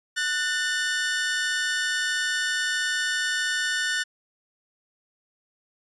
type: tone pair together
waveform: sawtooth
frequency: 1480 / 1792.3 Hz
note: F#6 / A6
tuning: 0 / +31 cents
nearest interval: minor third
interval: 331 cents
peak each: -23 dBFS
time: 0.16-4.04 s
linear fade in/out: 20 ms
effects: resampled to 22050 Hz